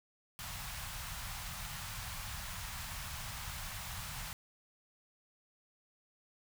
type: band-stop noise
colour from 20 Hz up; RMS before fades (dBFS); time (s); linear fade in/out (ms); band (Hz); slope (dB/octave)
pink; -43; 0.39-4.33; 0; 160 to 790; 24
effects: none